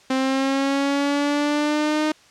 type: linear sweep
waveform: sawtooth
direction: up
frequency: 261.6 to 308.4 Hz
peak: -15 dBFS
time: 0.1-2.12 s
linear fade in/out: 5 ms
effects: white hiss -52 dBFS RMS until 2.3 s + low-pass 6000 Hz 12 dB/octave